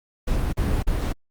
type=noise bursts; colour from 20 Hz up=brown; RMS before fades=-22 dBFS; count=3; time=0.27-1.128 s; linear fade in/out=10 ms; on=260 ms; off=39 ms; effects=Opus 48 kbps